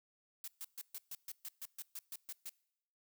blue noise bursts, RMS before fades -45 dBFS, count 13, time 0.44-2.494 s, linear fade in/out 2 ms, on 38 ms, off 130 ms, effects noise-tail reverb RT60 0.8 s tail -24 dB re dry

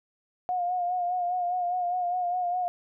sine tone with vibrato, 716 Hz, F5, 43 cents sharp, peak -25 dBFS, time 0.49-2.68 s, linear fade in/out 0 ms, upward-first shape sine, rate 4.9 Hz, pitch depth 40 cents each way, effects none

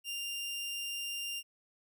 sawtooth tone, 2794 Hz, F7, in tune, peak -33 dBFS, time 0.04-1.43 s, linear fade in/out 50 ms, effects none

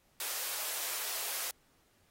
white high-pass noise, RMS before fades -37 dBFS, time 0.2-1.51 s, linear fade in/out 2 ms, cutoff 440 Hz, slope 24 dB/octave, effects pink hiss -70 dBFS RMS until 2.1 s + AAC 48 kbps

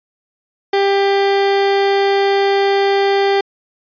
30% pulse tone, 396.1 Hz, G4, 18 cents sharp, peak -9 dBFS, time 0.73-3.41 s, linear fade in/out 5 ms, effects resampled to 11025 Hz

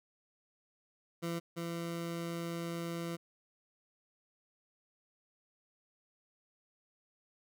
20% pulse tone pair in turn, 168.9 / 168.9 Hz, E3 / E3, +42 / +42 cents, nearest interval unison, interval 0 cents, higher neither, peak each -30 / -32 dBFS, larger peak first, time 1.22-1.4 / 1.56-3.17 s, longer second, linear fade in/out 20 ms, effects none

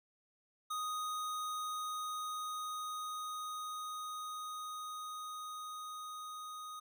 square tone with level ramp, 1244.5 Hz, D#6, in tune, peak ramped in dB -37 to -45 dBFS, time 0.7-6.8 s, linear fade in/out 10 ms, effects none

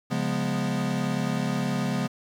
square chord, C# dominant seventh, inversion none, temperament equal with one note detuned, 138.59 / 176.95 / 207.7 / 246.9 Hz, C#3 / E#3 / G#3 / B3, 0 / +23 / 0 / 0 cents, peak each -31 dBFS, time 0.1-2.08 s, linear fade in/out 20 ms, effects low-pass 8000 Hz 12 dB/octave + 8-bit

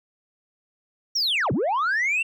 sine linear two-way sweep, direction down then up, 5780 to 98 to 2762 Hz, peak -18 dBFS, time 1.15-2.23 s, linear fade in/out 10 ms, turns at 1.52 s, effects tanh soft clip ceiling -19 dBFS

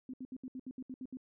sine tone bursts, 257.4 Hz, C4, 28 cents flat, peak -40 dBFS, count 10, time 0.09-1.171 s, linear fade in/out 2 ms, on 46 ms, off 69 ms, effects none

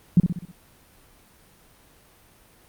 sine tone with echo, 175 Hz, F3, 4 cents sharp, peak -10 dBFS, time 0.17-0.2 s, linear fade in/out 2 ms, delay 63 ms, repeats 5, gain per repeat -6 dB, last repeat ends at 0.515 s, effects pink hiss -55 dBFS RMS until 2.68 s + Opus 32 kbps

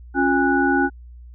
sine tone cluster, 275 / 354 / 816 / 1475 Hz, C#4 / F4 / G#5 / F#6, -14 / +23 / -31 / -6 cents, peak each -19 / -22 / -22 / -21 dBFS, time 0.14-0.9 s, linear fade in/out 50 ms, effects added 60 Hz sine -38 dBFS peak until 1.34 s

